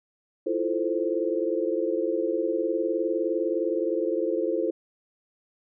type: chord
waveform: sine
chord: F major seventh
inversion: third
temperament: equal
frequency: 329.6 / 349.2 / 440 / 523.3 Hz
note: E4 / F4 / A4 / C5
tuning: 0 / 0 / 0 / 0 cents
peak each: -29 dBFS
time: 0.46-4.71 s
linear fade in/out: 10 ms
effects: none